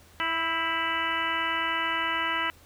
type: harmonic tone with a mistuned harmonic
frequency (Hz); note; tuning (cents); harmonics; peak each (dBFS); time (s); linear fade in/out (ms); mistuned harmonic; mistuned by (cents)
329.6; E4; 0; 1 / 2 / 3 / 4 / 5 / 6 / 7 / 8 / 9; -40 / -41 / -32 / -32 / -34 / -31 / -39 / -37 / -34; 0.2-2.5; 0; 5; -46
effects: added 83 Hz sine -56 dBFS peak until 2.65 s + pink hiss -56 dBFS RMS until 2.65 s